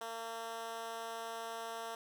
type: tone with high-pass filter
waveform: 10% pulse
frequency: 228 Hz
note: A#3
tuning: 38 cents flat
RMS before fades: -43 dBFS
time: 0.01-1.95 s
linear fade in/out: 2 ms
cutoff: 560 Hz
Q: 1.2
effects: none